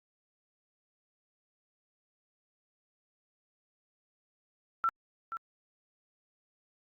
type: tone with echo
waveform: sine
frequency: 1342 Hz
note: E6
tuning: 31 cents sharp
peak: -25 dBFS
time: 4.84-4.89 s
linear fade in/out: 0 ms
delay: 480 ms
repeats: 1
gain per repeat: -10 dB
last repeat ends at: 5.37 s
effects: Opus 48 kbps